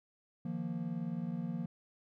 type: chord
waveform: triangle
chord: Eb suspended second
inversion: none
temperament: equal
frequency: 155.56 / 174.61 / 233.1 Hz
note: Eb3 / F3 / Bb3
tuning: 0 / 0 / 0 cents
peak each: -40 / -36 / -38 dBFS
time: 0.45-1.66 s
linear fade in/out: 5 ms
effects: none